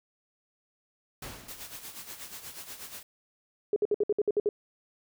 pink noise with exponential decay, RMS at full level -38 dBFS, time 1.22-1.96 s, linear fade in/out 5 ms, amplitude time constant 160 ms
white noise with tremolo, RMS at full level -41 dBFS, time 1.48-3.03 s, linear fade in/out 5 ms, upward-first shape sine, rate 8.3 Hz, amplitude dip 65%
sine tone bursts, 415.3 Hz, G#4, in tune, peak -22 dBFS, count 9, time 3.73-4.49 s, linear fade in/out 2 ms, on 32 ms, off 59 ms
effects none

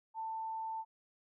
sine tone, 890 Hz, A5, 20 cents sharp, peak -37 dBFS, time 0.14-0.85 s, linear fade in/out 50 ms, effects none

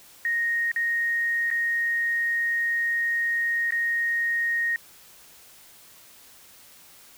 sine tone with dropouts, 1864.7 Hz, A#6, in tune, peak -22 dBFS, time 0.25-4.76 s, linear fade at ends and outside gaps 1 ms, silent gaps 0.716-0.761 / 1.503-1.512 / 3.707-3.722 s, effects white hiss -51 dBFS RMS until 7.17 s

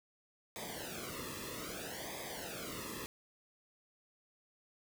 pink noise with flanger, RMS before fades -44 dBFS, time 0.56-3.06 s, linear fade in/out 0 ms, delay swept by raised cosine 0.7 to 1.35 ms, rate 0.62 Hz, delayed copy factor -1, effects none

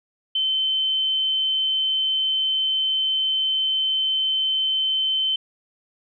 sine tone, 3077 Hz, G7, 33 cents flat, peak -19 dBFS, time 0.35-5.36 s, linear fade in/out 5 ms, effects none

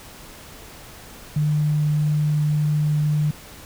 sine tone, 150.3 Hz, D3, 40 cents sharp, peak -17 dBFS, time 1.36-3.31 s, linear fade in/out 5 ms, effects pink hiss -42 dBFS RMS until 3.65 s

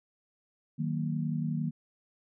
sine chord, D# minor, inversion none, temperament just, 155.56 / 186.68 / 233.3 Hz, D#3 / F#3 / A#3, 0 / +16 / +2 cents, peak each -31 / -36 / -34 dBFS, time 0.78-1.71 s, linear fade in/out 20 ms, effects none

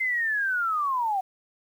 sine linear sweep, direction down, 2093 to 740 Hz, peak -23 dBFS, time 0-1.21 s, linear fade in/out 10 ms, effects 9-bit

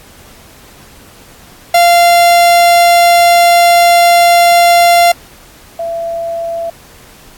45% pulse / sine tone pair in turn, 692 / 671.5 Hz, F5 / E5, -16 / +32 cents, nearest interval minor second, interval 52 cents, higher first, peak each -4 / -15 dBFS, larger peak first, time 1.74-5.12 / 5.79-6.7 s, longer first, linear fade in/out 5 ms, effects pink hiss -39 dBFS RMS until 7.37 s + AAC 64 kbps

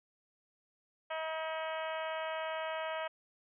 harmonic tone with a mistuned harmonic, 318.7 Hz, D#4, 42 cents sharp, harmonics 2 / 3 / 4 / 5 / 6 / 7 / 8 / 9 / 10, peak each -38 / -42 / -44 / -46 / -48 / -49 / -50 / -51 / -52 dBFS, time 1.1-3.08 s, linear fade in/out 10 ms, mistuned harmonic 9, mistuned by +28 cents, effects none

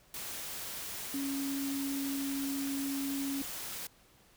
sine tone in noise, 275.8 Hz, C#4, 9 cents flat, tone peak -33 dBFS, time 1.14-3.42 s, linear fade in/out 2 ms, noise white, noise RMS -41 dBFS, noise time 0.14-3.87 s, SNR +5 dB, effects pink hiss -63 dBFS RMS until 4.36 s

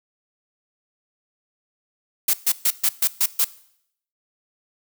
blue noise bursts, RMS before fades -18 dBFS, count 7, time 2.28-3.445 s, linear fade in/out 5 ms, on 55 ms, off 130 ms, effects noise-tail reverb RT60 0.7 s tail -19 dB re dry

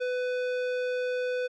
square tone, 500 Hz, B4, 21 cents sharp, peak -28 dBFS, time 0-1.48 s, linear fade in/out 20 ms, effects low-pass 3000 Hz 12 dB/octave

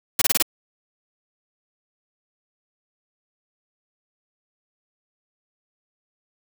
white noise bursts, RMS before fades -18 dBFS, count 5, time 0.19-0.425 s, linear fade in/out 5 ms, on 27 ms, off 25 ms, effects none

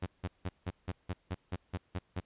sawtooth tone bursts, 91.9 Hz, F#2, 11 cents flat, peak -29 dBFS, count 11, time 0.02-2.204 s, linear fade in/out 10 ms, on 44 ms, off 170 ms, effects pink hiss -72 dBFS RMS until 2.25 s + resampled to 8000 Hz

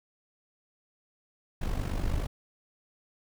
brown noise with amplitude modulation, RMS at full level -27 dBFS, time 1.61-2.27 s, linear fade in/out 10 ms, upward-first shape sine, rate 49.6 Hz, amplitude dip 65%, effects none

